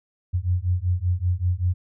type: beating tone pair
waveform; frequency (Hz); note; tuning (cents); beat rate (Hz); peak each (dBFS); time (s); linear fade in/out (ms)
sine; 87.31 / 92.51; F2 / F#2; 0 / 0; 5.2; -23; 0.33-1.74; 20
effects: none